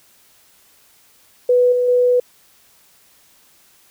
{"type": "tone with level steps", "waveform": "sine", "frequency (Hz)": 493.9, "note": "B4", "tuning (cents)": 0, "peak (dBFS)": [-10, -14, -11], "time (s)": [1.49, 2.2], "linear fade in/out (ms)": 5, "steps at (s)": [1.72, 1.88], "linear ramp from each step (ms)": 5, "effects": ["white hiss -53 dBFS RMS until 3.9 s"]}